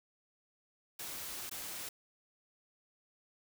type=noise with dropouts; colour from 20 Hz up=white; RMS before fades=-43 dBFS; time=0.99-1.89 s; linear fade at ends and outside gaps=5 ms; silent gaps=1.496-1.512 s; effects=none